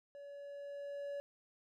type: tone with level ramp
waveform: triangle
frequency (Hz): 568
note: C#5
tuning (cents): +42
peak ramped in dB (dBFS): -47 to -37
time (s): 0.15-1.2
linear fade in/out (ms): 0
effects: none